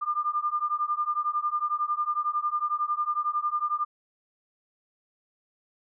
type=beating tone pair; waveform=sine; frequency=1197 / 1208 Hz; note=D6 / D6; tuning=+33 / +48 cents; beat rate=11 Hz; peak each=-28 dBFS; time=0.01-3.85 s; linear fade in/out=20 ms; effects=none